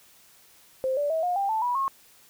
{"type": "tone with pitch steps", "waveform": "sine", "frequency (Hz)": [523.3, 580.6, 644.3, 714.8, 793.2, 880.1, 976.5, 1083.5], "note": ["C5", "D5", "E5", "F5", "G5", "A5", "B5", "C#6"], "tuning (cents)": [0, -20, -40, 40, 20, 0, -20, -40], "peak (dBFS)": -23, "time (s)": [0.84, 1.88], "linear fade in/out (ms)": 0, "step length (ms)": 130, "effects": ["white hiss -56 dBFS RMS until 2.29 s"]}